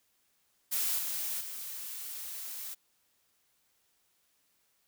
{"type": "noise with level steps", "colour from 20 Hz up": "blue", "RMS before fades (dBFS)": [-31, -35, -41], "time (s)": [0.71, 2.75], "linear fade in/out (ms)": 20, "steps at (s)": [0.98, 1.4], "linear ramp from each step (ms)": 10, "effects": ["white hiss -73 dBFS RMS until 4.87 s"]}